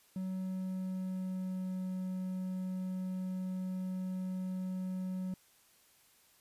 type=tone with pitch glide; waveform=triangle; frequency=187.2 to 185.59 Hz; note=F#3 to F#3; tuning=+20 to +6 cents; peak=-33 dBFS; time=0.16-5.34 s; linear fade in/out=2 ms; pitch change=-14 cents; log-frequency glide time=0.35-1.81 s; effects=white hiss -66 dBFS RMS until 6.4 s + resampled to 32000 Hz